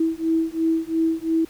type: beating tone pair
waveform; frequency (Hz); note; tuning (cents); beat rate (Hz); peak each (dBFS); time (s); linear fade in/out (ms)
sine; 323.9 / 326.8; E4 / E4; -30 / -15; 2.9; -22; 0-1.45; 5
effects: pink hiss -49 dBFS RMS until 1.49 s